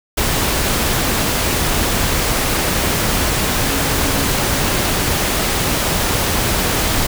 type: tone in noise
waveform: sine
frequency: 274.9 Hz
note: C#4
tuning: 14 cents flat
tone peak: -25 dBFS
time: 3.64-4.35 s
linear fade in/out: 10 ms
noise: pink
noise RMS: -17 dBFS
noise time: 0.17-7.07 s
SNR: -11 dB
effects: none